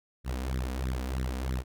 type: tone with flanger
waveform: sawtooth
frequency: 64.2 Hz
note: C2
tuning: 32 cents flat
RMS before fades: -32 dBFS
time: 0.24-1.64 s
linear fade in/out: 50 ms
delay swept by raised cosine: 0.52 to 4.22 ms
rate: 3.1 Hz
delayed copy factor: +0.85
effects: none